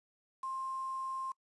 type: tone with quantisation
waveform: sine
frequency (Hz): 1057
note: C6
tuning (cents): +17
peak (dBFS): -36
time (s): 0.43-1.32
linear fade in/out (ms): 5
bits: 9
effects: noise-tail reverb RT60 0.1 s tail -24 dB re dry + resampled to 24000 Hz